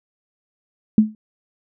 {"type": "tone with exponential decay", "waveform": "sine", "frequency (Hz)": 215.4, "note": "A3", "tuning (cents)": -37, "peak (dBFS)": -5, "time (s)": [0.98, 1.15], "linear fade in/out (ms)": 2, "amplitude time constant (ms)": 36, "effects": []}